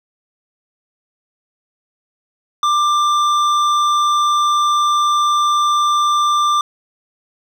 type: tone with hard clipping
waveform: sine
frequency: 1186 Hz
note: D6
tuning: 17 cents sharp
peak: -14 dBFS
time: 2.63-6.61 s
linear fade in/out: 2 ms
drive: 10 dB
effects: none